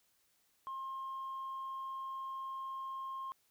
sine tone, 1066 Hz, C6, 32 cents sharp, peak -38 dBFS, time 0.67-3.32 s, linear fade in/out 0 ms, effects tanh soft clip ceiling -37 dBFS + white hiss -74 dBFS RMS until 3.5 s

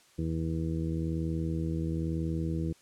harmonic tone, 81 Hz, E2, 30 cents flat, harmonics 1 / 2 / 3 / 4 / 5 / 6, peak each -34 / -32 / -42 / -35 / -46 / -44 dBFS, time 0.18-2.73 s, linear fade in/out 10 ms, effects white hiss -61 dBFS RMS until 2.81 s + low-pass 9000 Hz 12 dB/octave

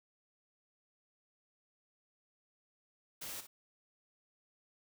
white noise with echo, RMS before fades -44 dBFS, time 3.21-3.41 s, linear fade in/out 10 ms, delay 60 ms, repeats 1, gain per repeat -10 dB, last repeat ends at 3.47 s, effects none

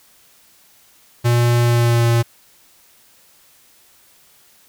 square tone with pitch glide, 119.6 to 117.27 Hz, A#2 to A#2, +45 to +11 cents, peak -13 dBFS, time 1.24-2.23 s, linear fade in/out 20 ms, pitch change -34 cents, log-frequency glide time 1.62-2.08 s, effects white hiss -52 dBFS RMS until 4.68 s

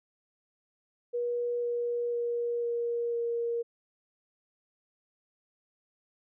sine tone with pitch steps, 481.1 / 478.1 / 475 / 472 / 469 Hz, B4 / A#4 / A#4 / A#4 / A#4, -45 / +44 / +33 / +22 / +11 cents, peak -28 dBFS, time 1.13-3.63 s, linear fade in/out 20 ms, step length 500 ms, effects none

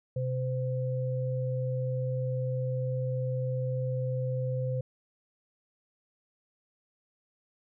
sine tone pair together, 128.4 / 513.6 Hz, C3 / C5, -32 / -32 cents, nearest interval 2 octaves, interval 2400 cents, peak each -29 / -34 dBFS, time 0.16-4.81 s, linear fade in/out 5 ms, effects none

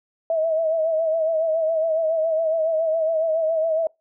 sine tone with vibrato, 644 Hz, E5, 41 cents flat, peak -18 dBFS, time 0.3-3.87 s, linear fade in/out 2 ms, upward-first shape sine, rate 7.2 Hz, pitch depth 53 cents each way, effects noise-tail reverb RT60 0.2 s tail -23 dB re dry

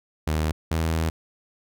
sawtooth tone pair in turn, 77.78 / 80.92 Hz, D#2 / E2, 0 / -32 cents, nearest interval minor second, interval 68 cents, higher second, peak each -18 dBFS, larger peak neither, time 0.27-0.52 / 0.71-1.1 s, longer second, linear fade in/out 5 ms, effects none

